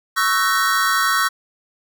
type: chord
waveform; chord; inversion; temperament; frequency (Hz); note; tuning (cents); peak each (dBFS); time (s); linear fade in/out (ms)
square; F# dominant seventh; second; equal with one note detuned; 1108.7 / 1318.5 / 1510.2 / 1864.7; C#6 / E6 / F#6 / A#6; 0 / 0 / +35 / 0; -22 / -21 / -22 / -24; 0.16-1.29; 20
effects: none